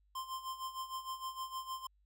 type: tone with tremolo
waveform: square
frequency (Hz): 1046.5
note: C6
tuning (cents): 0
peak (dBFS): -38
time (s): 0.15-1.87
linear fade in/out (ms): 5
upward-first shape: sine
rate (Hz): 6.5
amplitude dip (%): 75
effects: added 50 Hz sine -68 dBFS peak until 2.05 s